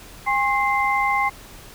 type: tone cluster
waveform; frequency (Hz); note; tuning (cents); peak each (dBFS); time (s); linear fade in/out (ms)
sine; 811 / 1073 / 2080; G#5 / C6 / C7; -41 / +43 / -11; -22; 0.26-1.3; 20
effects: added 40 Hz sine -46 dBFS peak until 1.74 s + pink hiss -43 dBFS RMS until 1.74 s